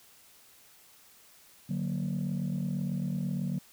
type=chord; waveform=sine; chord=D augmented; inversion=none; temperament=equal; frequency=146.83 / 185 / 233.1 Hz; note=D3 / F#3 / A#3; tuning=0 / 0 / 0 cents; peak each=-32 / -31 / -35 dBFS; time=1.69-3.59 s; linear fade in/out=10 ms; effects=tanh soft clip ceiling -25 dBFS + white hiss -58 dBFS RMS until 3.72 s